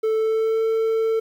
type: tone with pitch glide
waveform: triangle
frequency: 440 to 446.9 Hz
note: A4 to A4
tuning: 0 to +27 cents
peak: -16 dBFS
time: 0.03-1.2 s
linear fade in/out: 10 ms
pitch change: +27 cents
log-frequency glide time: 0.17-0.62 s
effects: 9-bit